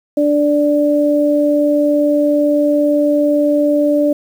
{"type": "tone pair together", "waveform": "sine", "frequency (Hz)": [293.7, 586.2], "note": ["D4", "D5"], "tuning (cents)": [0, -3], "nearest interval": "octave", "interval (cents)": 1197, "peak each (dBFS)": -13, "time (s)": [0.17, 4.13], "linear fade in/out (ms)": 5, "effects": ["7-bit"]}